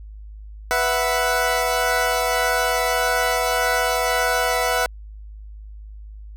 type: chord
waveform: 20% pulse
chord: B suspended fourth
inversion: none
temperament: equal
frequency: 493.9 / 659.3 / 740 Hz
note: B4 / E5 / F#5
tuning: 0 / 0 / 0 cents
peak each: -18 dBFS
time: 0.71-4.86 s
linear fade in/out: 0 ms
effects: added 52 Hz sine -35 dBFS peak until 6.36 s